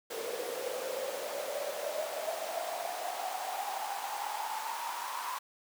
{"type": "noise with high-pass filter sweep", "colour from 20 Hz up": "pink", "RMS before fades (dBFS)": -37, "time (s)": [0.1, 5.39], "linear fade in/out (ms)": 10, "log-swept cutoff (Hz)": [460, 1000], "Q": 8.9, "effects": []}